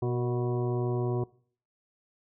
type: harmonic tone with a mistuned harmonic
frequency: 122.5 Hz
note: B2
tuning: 14 cents flat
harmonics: 1 / 2 / 3 / 4 / 5 / 6 / 8 / 9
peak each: -29 / -38 / -30 / -42 / -43 / -41 / -44 / -50 dBFS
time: 0.02-1.24 s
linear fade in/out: 5 ms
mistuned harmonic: 4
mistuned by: -55 cents
effects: noise-tail reverb RT60 0.5 s tail -22 dB re dry